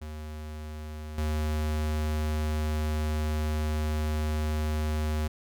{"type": "tone with level steps", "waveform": "square", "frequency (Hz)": 76.7, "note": "D#2", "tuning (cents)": -24, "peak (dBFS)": [-37, -27], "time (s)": [0.01, 5.28], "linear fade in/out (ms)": 10, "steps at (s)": 1.18, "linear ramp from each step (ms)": 2, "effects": []}